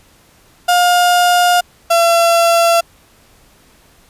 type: tone pair in turn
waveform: 35% pulse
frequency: 710 / 677.3 Hz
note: F5 / E5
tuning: +28 / +47 cents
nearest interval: minor second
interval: 81 cents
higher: first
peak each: -7 dBFS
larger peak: neither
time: 0.68-1.61 / 1.9-2.81 s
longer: first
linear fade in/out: 10 ms
effects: pink hiss -49 dBFS RMS until 4.09 s + resampled to 32000 Hz